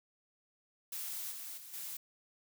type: noise with level steps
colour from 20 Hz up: blue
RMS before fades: -41 / -45 / -51 / -43 dBFS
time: 0.92-1.97 s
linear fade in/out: 5 ms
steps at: 1.31 / 1.57 / 1.73 s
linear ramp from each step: 10 ms
effects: none